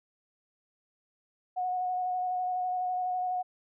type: tone with vibrato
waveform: sine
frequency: 731 Hz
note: F#5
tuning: 21 cents flat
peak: -28 dBFS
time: 1.56-3.43 s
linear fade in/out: 20 ms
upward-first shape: square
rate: 12 Hz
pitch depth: 13 cents each way
effects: none